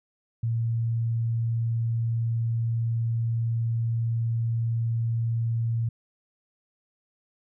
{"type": "tone", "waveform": "sine", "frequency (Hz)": 115.2, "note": "A#2", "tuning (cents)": -20, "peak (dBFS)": -23, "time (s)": [0.43, 5.89], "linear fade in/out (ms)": 5, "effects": []}